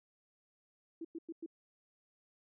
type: tone bursts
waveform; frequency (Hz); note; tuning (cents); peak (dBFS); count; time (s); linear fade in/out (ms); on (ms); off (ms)
sine; 329.6; E4; 0; -40; 4; 1.01-1.462; 5; 38; 100
effects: none